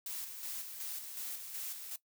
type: noise with tremolo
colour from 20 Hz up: blue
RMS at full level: -41 dBFS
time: 0.06-1.96 s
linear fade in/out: 2 ms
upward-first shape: square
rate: 2.7 Hz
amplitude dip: 45%
effects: noise-tail reverb RT60 0.1 s tail -18 dB re dry